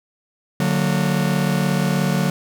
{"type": "chord", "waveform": "45% pulse", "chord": "D augmented", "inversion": "none", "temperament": "just", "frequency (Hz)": [146.83, 183.54, 229.4], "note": ["D3", "F#3", "A#3"], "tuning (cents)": [0, -14, -28], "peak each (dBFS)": [-21, -20, -25], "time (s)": [0.6, 2.3], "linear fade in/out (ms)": 2, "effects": []}